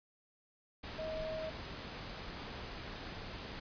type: tone in noise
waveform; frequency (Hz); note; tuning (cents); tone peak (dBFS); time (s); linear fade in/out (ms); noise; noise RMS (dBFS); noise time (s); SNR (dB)
sine; 633; D#5; +30; -38; 0.98-1.5; 10; pink; -45; 0.83-3.6; +4
effects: resampled to 11025 Hz